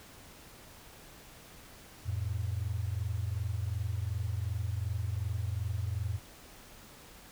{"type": "tone pair together", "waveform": "sine", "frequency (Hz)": [87.31, 110], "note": ["F2", "A2"], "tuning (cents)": [0, 0], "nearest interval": "major third", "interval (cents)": 400, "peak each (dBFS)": [-34, -34], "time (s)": [2.05, 6.19], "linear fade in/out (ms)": 20, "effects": ["pink hiss -53 dBFS RMS until 7.31 s"]}